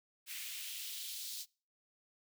white noise with high-pass filter sweep, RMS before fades -44 dBFS, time 0.26-1.46 s, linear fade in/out 50 ms, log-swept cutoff 2300 to 4200 Hz, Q 2.1, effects noise-tail reverb RT60 0.4 s tail -26 dB re dry

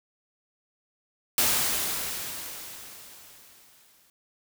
white noise with exponential decay, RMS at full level -22 dBFS, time 1.38-4.1 s, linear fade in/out 1 ms, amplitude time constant 590 ms, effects none

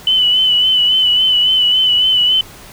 sine tone with vibrato, 3000 Hz, F#7, 23 cents sharp, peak -9 dBFS, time 0.07-2.41 s, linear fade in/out 2 ms, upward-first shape sine, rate 3.6 Hz, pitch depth 39 cents each way, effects pink hiss -37 dBFS RMS until 2.72 s

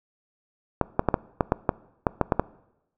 clicks, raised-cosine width 1 ms, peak -5 dBFS, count 11, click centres 0.813 / 0.994 / 1.087 / 1.142 / 1.408 / 1.521 / 1.692 / 2.068 / 2.213 / 2.322 / 2.396 s, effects noise-tail reverb RT60 0.9 s tail -21 dB re dry

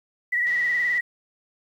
sine tone with vibrato, 1942 Hz, B6, 30 cents flat, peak -20 dBFS, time 0.32-1.01 s, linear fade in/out 10 ms, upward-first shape sine, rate 19 Hz, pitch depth 50 cents each way
click train, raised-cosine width 0.2 ms, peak -27 dBFS, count 83, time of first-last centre 0.47-0.979 s, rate 161 Hz
effects 9-bit

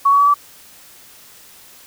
sine tone with pitch steps, 1116 / 1129 / 1142.1 / 1155.4 Hz, C#6 / C#6 / D6 / D6, +11 / +31 / -49 / -29 cents, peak -9 dBFS, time 0.05-0.342 s, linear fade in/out 10 ms, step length 73 ms, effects white hiss -44 dBFS RMS until 1.86 s

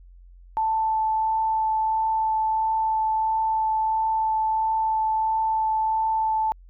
sine tone with vibrato, 880 Hz, A5, in tune, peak -20 dBFS, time 0.57-6.52 s, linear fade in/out 0 ms, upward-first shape sine, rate 1.5 Hz, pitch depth 8 cents each way, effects added 44 Hz sine -45 dBFS peak until 6.69 s

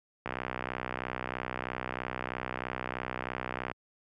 click train, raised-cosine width 0.5 ms, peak -18 dBFS, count 219, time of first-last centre 0.26-3.715 s, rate 63.1 Hz, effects high-pass 80 Hz 12 dB/octave

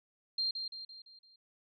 sine tone with echo, 4186 Hz, C8, in tune, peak -30 dBFS, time 0.38-0.51 s, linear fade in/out 5 ms, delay 170 ms, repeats 5, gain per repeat -6 dB, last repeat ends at 1.36 s, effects none

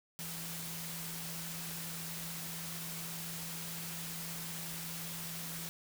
sine tone in noise, 166.1 Hz, E3, 13 cents sharp, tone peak -46 dBFS, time 0.19-5.69 s, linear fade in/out 0 ms, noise white, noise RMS -43 dBFS, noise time 0.19-5.69 s, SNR -6 dB, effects none

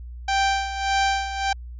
sawtooth tone with tremolo, 784 Hz, G5, in tune, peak -14 dBFS, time 0.28-1.53 s, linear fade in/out 5 ms, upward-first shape sine, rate 1.7 Hz, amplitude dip 70%, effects added 60 Hz sine -34 dBFS peak until 1.79 s + resampled to 16000 Hz

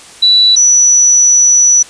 sine tone pair in turn, 3951 / 5920 Hz, B7 / F#8, 0 / 0 cents, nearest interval perfect fifth, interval 700 cents, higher second, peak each -4 dBFS, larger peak neither, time 0.22-0.56 / 0.56-1.83 s, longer second, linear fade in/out 10 ms, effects white hiss -35 dBFS RMS until 1.89 s + resampled to 22050 Hz

